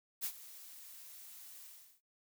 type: noise with ADSR envelope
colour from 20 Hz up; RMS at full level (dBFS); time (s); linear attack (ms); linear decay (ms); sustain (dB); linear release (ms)
blue; -36; 0.21-2.01; 33; 73; -17; 370
effects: noise-tail reverb RT60 0.1 s tail -17 dB re dry